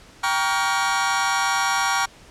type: chord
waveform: sawtooth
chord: G half-diminished seventh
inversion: none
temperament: just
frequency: 784 / 940.8 / 1128.9 / 1411.2 Hz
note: G5 / Bb5 / Db6 / F6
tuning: 0 / +16 / +31 / +18 cents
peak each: -21 dBFS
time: 0.23-2.06 s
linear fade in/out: 10 ms
effects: pink hiss -48 dBFS RMS until 2.3 s + low-pass 8000 Hz 12 dB/octave